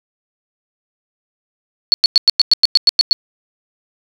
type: tone bursts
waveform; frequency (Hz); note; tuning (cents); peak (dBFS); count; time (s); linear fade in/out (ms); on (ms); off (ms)
sine; 4408; C#8; -11; -5; 11; 1.92-3.13; 0; 20; 99
effects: none